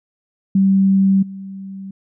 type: tone with level steps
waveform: sine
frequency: 193.6 Hz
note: G3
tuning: 21 cents flat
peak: -10 / -28 dBFS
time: 0.55-1.91 s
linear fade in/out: 5 ms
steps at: 1.22 s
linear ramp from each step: 10 ms
effects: none